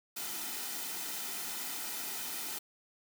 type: noise with comb filter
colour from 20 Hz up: white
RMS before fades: -39 dBFS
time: 0.16-2.59 s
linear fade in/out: 10 ms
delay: 1.8 ms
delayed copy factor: -0.55
effects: high-pass 200 Hz 12 dB/octave